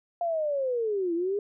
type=linear two-way sweep; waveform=sine; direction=down then up; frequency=700 to 329.6 to 416.4 Hz; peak=-25 dBFS; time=0.21-1.39 s; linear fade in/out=2 ms; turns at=1.14 s; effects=none